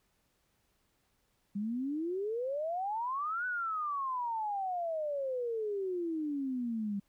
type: exponential two-way sweep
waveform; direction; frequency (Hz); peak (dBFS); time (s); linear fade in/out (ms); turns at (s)
sine; up then down; 196 to 1506 to 196; -32; 1.55-7; 10; 3.46
effects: pink hiss -75 dBFS RMS until 7.08 s